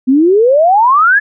sine exponential sweep, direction up, 248.6 to 1743 Hz, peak -5 dBFS, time 0.07-1.2 s, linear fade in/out 20 ms, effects none

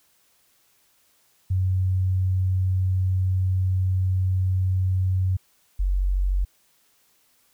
sine tone pair in turn, 93.3 / 46.65 Hz, F#2 / F#1, +15 / +15 cents, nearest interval octave, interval 1200 cents, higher first, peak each -19 dBFS, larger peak neither, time 1.5-5.37 / 5.79-6.45 s, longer first, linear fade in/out 10 ms, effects white hiss -63 dBFS RMS until 7.53 s

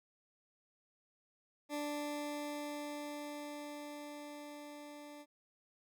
20% pulse tone with level ramp, 293.7 Hz, D4, in tune, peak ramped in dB -32 to -45 dBFS, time 1.69-5.26 s, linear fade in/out 50 ms, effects none

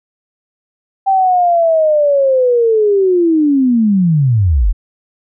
sine linear sweep, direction down, 784 to 37.02 Hz, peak -8 dBFS, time 1.06-4.73 s, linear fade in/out 20 ms, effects none

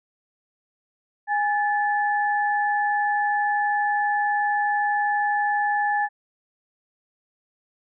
sine tone pair together, 826 / 1738.6 Hz, G#5 / A6, -10 / -21 cents, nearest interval octave + minor second, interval 1289 cents, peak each -21 / -25 dBFS, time 1.27-6.09 s, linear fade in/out 50 ms, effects none

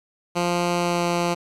10% pulse tone with pitch glide, 174.61 to 173.2 Hz, F3 to F3, 0 to -14 cents, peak -12 dBFS, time 0.35-1.35 s, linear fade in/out 20 ms, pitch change -14 cents, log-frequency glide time 0.77-1.05 s, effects low-pass 9000 Hz 12 dB/octave + 9-bit

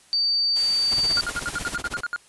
sine tone, 4610 Hz, D8, 33 cents flat, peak -19 dBFS, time 0.13-1.21 s, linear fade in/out 0 ms
white noise, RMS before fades -35 dBFS, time 0.55-1.77 s, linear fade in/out 20 ms
pink noise with tremolo, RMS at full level -31 dBFS, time 0.91-2.01 s, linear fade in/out 2 ms, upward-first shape sine, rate 16 Hz, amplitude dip 100%
triangle tone bursts, 1419 Hz, F6, 27 cents sharp, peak -22 dBFS, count 11, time 1.17-2.161 s, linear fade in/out 0 ms, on 31 ms, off 65 ms
effects white hiss -54 dBFS RMS until 2.28 s + resampled to 24000 Hz

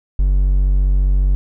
triangle tone, 47.38 Hz, F#1, 42 cents sharp, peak -9 dBFS, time 0.19-1.35 s, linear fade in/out 0 ms, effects none

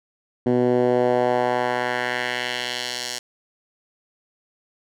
10% pulse tone with band-pass filter sweep, 123.47 Hz, B2, in tune, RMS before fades -22 dBFS, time 0.46-3.19 s, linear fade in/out 5 ms, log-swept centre 280 to 5800 Hz, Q 1.3, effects none

